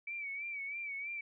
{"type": "tone with vibrato", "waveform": "sine", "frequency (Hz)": 2290, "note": "D7", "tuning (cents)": -44, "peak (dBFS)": -38, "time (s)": [0.07, 1.21], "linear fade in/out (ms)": 5, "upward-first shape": "sine", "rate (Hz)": 3.1, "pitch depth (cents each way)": 68, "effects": []}